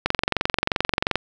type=click train; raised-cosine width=0.3 ms; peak=-3 dBFS; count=26; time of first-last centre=0.06-1.156 s; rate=22.8 Hz; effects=none